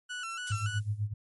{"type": "tone with vibrato", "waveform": "30% pulse", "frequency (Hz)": 1411, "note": "F6", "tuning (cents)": 17, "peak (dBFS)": -33, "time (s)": [0.09, 0.8], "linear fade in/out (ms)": 20, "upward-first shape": "square", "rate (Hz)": 3.5, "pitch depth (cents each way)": 78}
{"type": "noise with exponential decay", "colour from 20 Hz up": "violet", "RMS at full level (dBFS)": -34, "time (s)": [0.47, 1.07], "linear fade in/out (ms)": 1, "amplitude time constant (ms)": 130}
{"type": "tone with tremolo", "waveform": "sine", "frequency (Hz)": 104.8, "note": "G#2", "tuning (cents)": 16, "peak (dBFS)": -26, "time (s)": [0.5, 1.14], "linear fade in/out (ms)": 10, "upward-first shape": "sine", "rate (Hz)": 8, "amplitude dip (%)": 85}
{"effects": ["MP3 48 kbps"]}